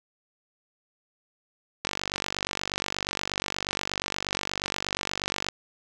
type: click train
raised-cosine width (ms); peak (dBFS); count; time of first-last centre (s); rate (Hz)
0.2; -10; 177; 1.85-5.486; 48.4
effects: none